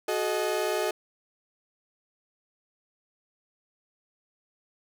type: chord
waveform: 35% pulse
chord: D# diminished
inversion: first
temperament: equal with one note detuned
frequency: 370 / 429.2 / 622.3 Hz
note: F#4 / A4 / D#5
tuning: 0 / -43 / 0 cents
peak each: -29 / -28 / -29 dBFS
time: 0.08-0.91 s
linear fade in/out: 5 ms
effects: none